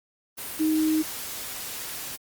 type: tone in noise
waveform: sine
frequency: 313 Hz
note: D#4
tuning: 10 cents sharp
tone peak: -20 dBFS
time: 0.59-1.03 s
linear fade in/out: 20 ms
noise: white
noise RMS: -35 dBFS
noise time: 0.37-2.17 s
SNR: +12 dB
effects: Opus 32 kbps